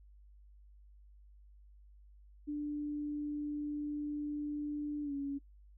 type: tone with pitch glide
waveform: sine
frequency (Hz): 294.9 to 280.3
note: D4 to C#4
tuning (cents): +7 to +19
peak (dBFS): -35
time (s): 2.47-5.39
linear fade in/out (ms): 20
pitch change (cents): -88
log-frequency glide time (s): 5.03-5.13
effects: noise-tail reverb RT60 0.2 s tail -26 dB re dry + added 50 Hz sine -56 dBFS peak until 5.77 s